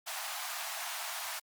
pink high-pass noise, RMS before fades -39 dBFS, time 0.06-1.4 s, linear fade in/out 20 ms, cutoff 650 Hz, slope 96 dB/octave, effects Opus 48 kbps

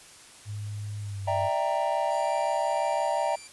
sine tone with pitch glide, 103.83 to 98 Hz, G#2 to G2, 0 to 0 cents, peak -32 dBFS, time 0.45-1.5 s, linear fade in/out 50 ms, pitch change -100 cents, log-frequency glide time 1.01-1.24 s
triangle chord, E half-diminished seventh, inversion third, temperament equal with one note detuned, 593.5 / 659.3 / 784 / 932.3 Hz, D5 / E5 / G5 / Bb5, +18 / 0 / 0 / 0 cents, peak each -28 dBFS, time 1.27-3.36 s, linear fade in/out 10 ms
10% pulse tone, 2350 Hz, D7, 1 cent sharp, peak -35 dBFS, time 2.1-3.48 s, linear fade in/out 10 ms
effects white hiss -50 dBFS RMS until 3.52 s + resampled to 24000 Hz

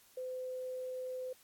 sine tone, 510 Hz, C5, 44 cents flat, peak -38 dBFS, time 0.17-1.33 s, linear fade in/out 5 ms, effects white hiss -64 dBFS RMS until 1.43 s + AAC 64 kbps

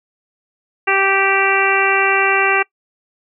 harmonic tone, 390 Hz, G4, 9 cents flat, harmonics 1 / 2 / 3 / 4 / 5 / 6 / 7, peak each -20 / -20 / -20 / -20 / -20 / -20 / -20 dBFS, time 0.87-2.63 s, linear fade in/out 10 ms, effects noise-tail reverb RT60 0.1 s tail -23 dB re dry

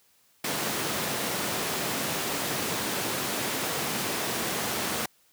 pink high-pass noise, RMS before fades -30 dBFS, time 0.44-5.06 s, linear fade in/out 5 ms, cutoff 180 Hz, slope 12 dB/octave, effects white hiss -64 dBFS RMS until 5.32 s + high-pass 60 Hz 12 dB/octave

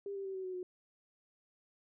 sine tone with pitch steps, 399.8 / 392.3 / 384.8 / 377.6 / 370.4 / 363.5 Hz, G4 / G4 / G4 / F#4 / F#4 / F#4, +34 / +1 / -32 / +35 / +2 / -31 cents, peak -38 dBFS, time 0.06-0.63 s, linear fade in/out 2 ms, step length 95 ms, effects none

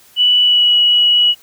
sine tone with pitch glide, 2960 to 2926 Hz, F#7 to F#7, 0 to -20 cents, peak -8 dBFS, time 0.16-1.35 s, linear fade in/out 50 ms, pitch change -20 cents, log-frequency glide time 0.42-0.67 s, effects white hiss -47 dBFS RMS until 1.42 s + high-pass 60 Hz 12 dB/octave

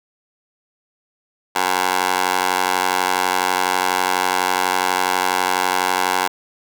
15% pulse tone with high-pass filter, 92.1 Hz, F#2, 7 cents flat, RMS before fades -19 dBFS, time 1.55-6.28 s, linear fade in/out 10 ms, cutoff 770 Hz, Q 1.5, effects none

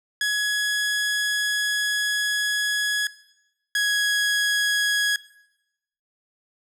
sawtooth tone pair in turn, 1679 / 1666.4 Hz, G#6 / G#6, +18 / +5 cents, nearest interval unison, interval 13 cents, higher first, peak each -17 / -16 dBFS, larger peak second, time 0.21-3.07 / 3.75-5.16 s, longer first, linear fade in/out 2 ms, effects noise-tail reverb RT60 0.9 s tail -19 dB re dry + low-pass 11000 Hz 12 dB/octave

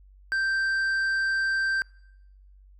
sine tone with tanh clipping, 1567 Hz, G6, 1 cent flat, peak -24 dBFS, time 0.32-1.82 s, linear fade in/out 0 ms, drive 6 dB, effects noise-tail reverb RT60 0.9 s tail -26 dB re dry + added 48 Hz sine -50 dBFS peak until 2.79 s

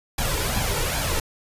pink noise with flanger, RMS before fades -24 dBFS, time 0.18-1.2 s, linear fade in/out 5 ms, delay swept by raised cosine 1.2 to 2.2 ms, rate 2.5 Hz, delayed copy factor +0.65, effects resampled to 32000 Hz

